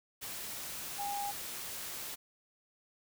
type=tone in noise; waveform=sine; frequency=810 Hz; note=G#5; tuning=43 cents flat; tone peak=-35 dBFS; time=0.98-1.32 s; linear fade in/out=20 ms; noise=white; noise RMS=-42 dBFS; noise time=0.21-2.16 s; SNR=+4 dB; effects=none